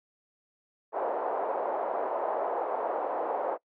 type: band-pass noise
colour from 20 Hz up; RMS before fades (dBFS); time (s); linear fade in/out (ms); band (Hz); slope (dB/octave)
white; -31; 0.92-3.58; 50; 460 to 830; 24
effects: noise-tail reverb RT60 0.1 s tail -23 dB re dry